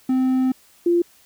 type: tone pair in turn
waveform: triangle / sine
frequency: 258.9 / 345.6 Hz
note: C4 / F4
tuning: -18 / -18 cents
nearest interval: perfect fourth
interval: 500 cents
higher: second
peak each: -14 dBFS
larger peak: neither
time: 0.09-0.52 / 0.86-1.02 s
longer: first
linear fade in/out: 5 ms
effects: white hiss -54 dBFS RMS until 1.25 s